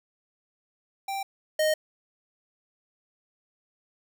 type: tone pair in turn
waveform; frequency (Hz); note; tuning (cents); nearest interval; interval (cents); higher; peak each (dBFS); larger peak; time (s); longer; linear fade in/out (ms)
square; 784 / 619.6; G5 / D#5; 0 / -7; major third; 407; first; -30 / -22; second; 1.08-1.23 / 1.59-1.74; neither; 5
effects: none